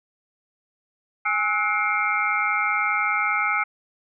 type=tone cluster; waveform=sine; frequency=829 / 1293 / 1468 / 2132 / 2322 Hz; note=G#5 / E6 / F#6 / C7 / D7; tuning=-3 / -34 / -14 / +32 / -20 cents; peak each=-29 / -24 / -29 / -25 / -28 dBFS; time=1.25-3.64 s; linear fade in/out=10 ms; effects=none